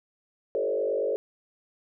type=tone with frequency modulation; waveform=sine; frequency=490.3 Hz; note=B4; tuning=13 cents flat; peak=-24 dBFS; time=0.55-1.16 s; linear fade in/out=0 ms; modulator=48.8 Hz; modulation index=1.9; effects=none